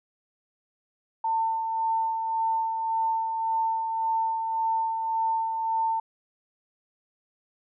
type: tone with tremolo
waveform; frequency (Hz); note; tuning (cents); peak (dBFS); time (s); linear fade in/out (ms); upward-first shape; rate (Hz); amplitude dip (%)
sine; 898; A5; +35; -22; 1.24-6; 5; sine; 1.8; 40
effects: none